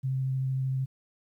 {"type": "tone with vibrato", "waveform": "sine", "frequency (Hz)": 132.1, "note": "C3", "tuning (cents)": 17, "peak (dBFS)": -26, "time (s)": [0.03, 0.86], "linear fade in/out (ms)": 20, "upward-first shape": "sine", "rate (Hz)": 13, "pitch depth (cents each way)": 10, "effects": ["11-bit"]}